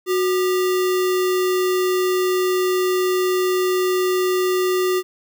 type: tone with sample-and-hold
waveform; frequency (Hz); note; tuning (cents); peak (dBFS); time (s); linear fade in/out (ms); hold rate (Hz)
sine; 367.9; F#4; -10; -16; 0.06-5.03; 50; 1575
effects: none